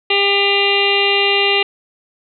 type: harmonic tone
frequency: 400 Hz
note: G4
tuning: 35 cents sharp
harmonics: 1 / 2 / 3 / 5 / 6 / 7 / 8 / 9 / 10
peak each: -18 / -22 / -27 / -22 / -20 / -16 / -26 / -26 / -26 dBFS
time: 0.1-1.63 s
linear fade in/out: 5 ms
effects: none